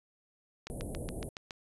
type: click train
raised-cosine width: 0.2 ms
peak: -23 dBFS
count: 7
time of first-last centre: 0.67-1.508 s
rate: 7.16 Hz
type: band-stop noise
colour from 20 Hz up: pink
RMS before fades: -39 dBFS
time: 0.7-1.29 s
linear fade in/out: 0 ms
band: 680 to 10000 Hz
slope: 48 dB/octave
effects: resampled to 24000 Hz